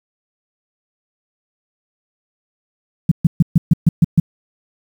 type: tone bursts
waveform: sine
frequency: 164.81 Hz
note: E3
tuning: in tune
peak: -5 dBFS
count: 8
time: 3.09-4.2 s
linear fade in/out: 5 ms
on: 25 ms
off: 130 ms
effects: 7-bit